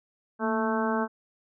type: harmonic tone with a mistuned harmonic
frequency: 220 Hz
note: A3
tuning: in tune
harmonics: 1 / 2 / 3 / 4 / 5 / 6 / 7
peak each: -28 / -31 / -33 / -32 / -34 / -36 / -35 dBFS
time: 0.39-1.08 s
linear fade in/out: 50 ms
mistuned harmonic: 1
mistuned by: +61 cents
effects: none